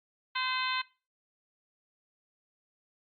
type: harmonic tone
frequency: 514 Hz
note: C5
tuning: 31 cents flat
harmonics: 2 / 3 / 4 / 5 / 6 / 7 / 8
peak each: -34 / -36 / -37 / -38 / -39 / -39 / -40 dBFS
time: 0.35-0.82 s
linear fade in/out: 10 ms
effects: noise-tail reverb RT60 0.3 s tail -19 dB re dry + Opus 48 kbps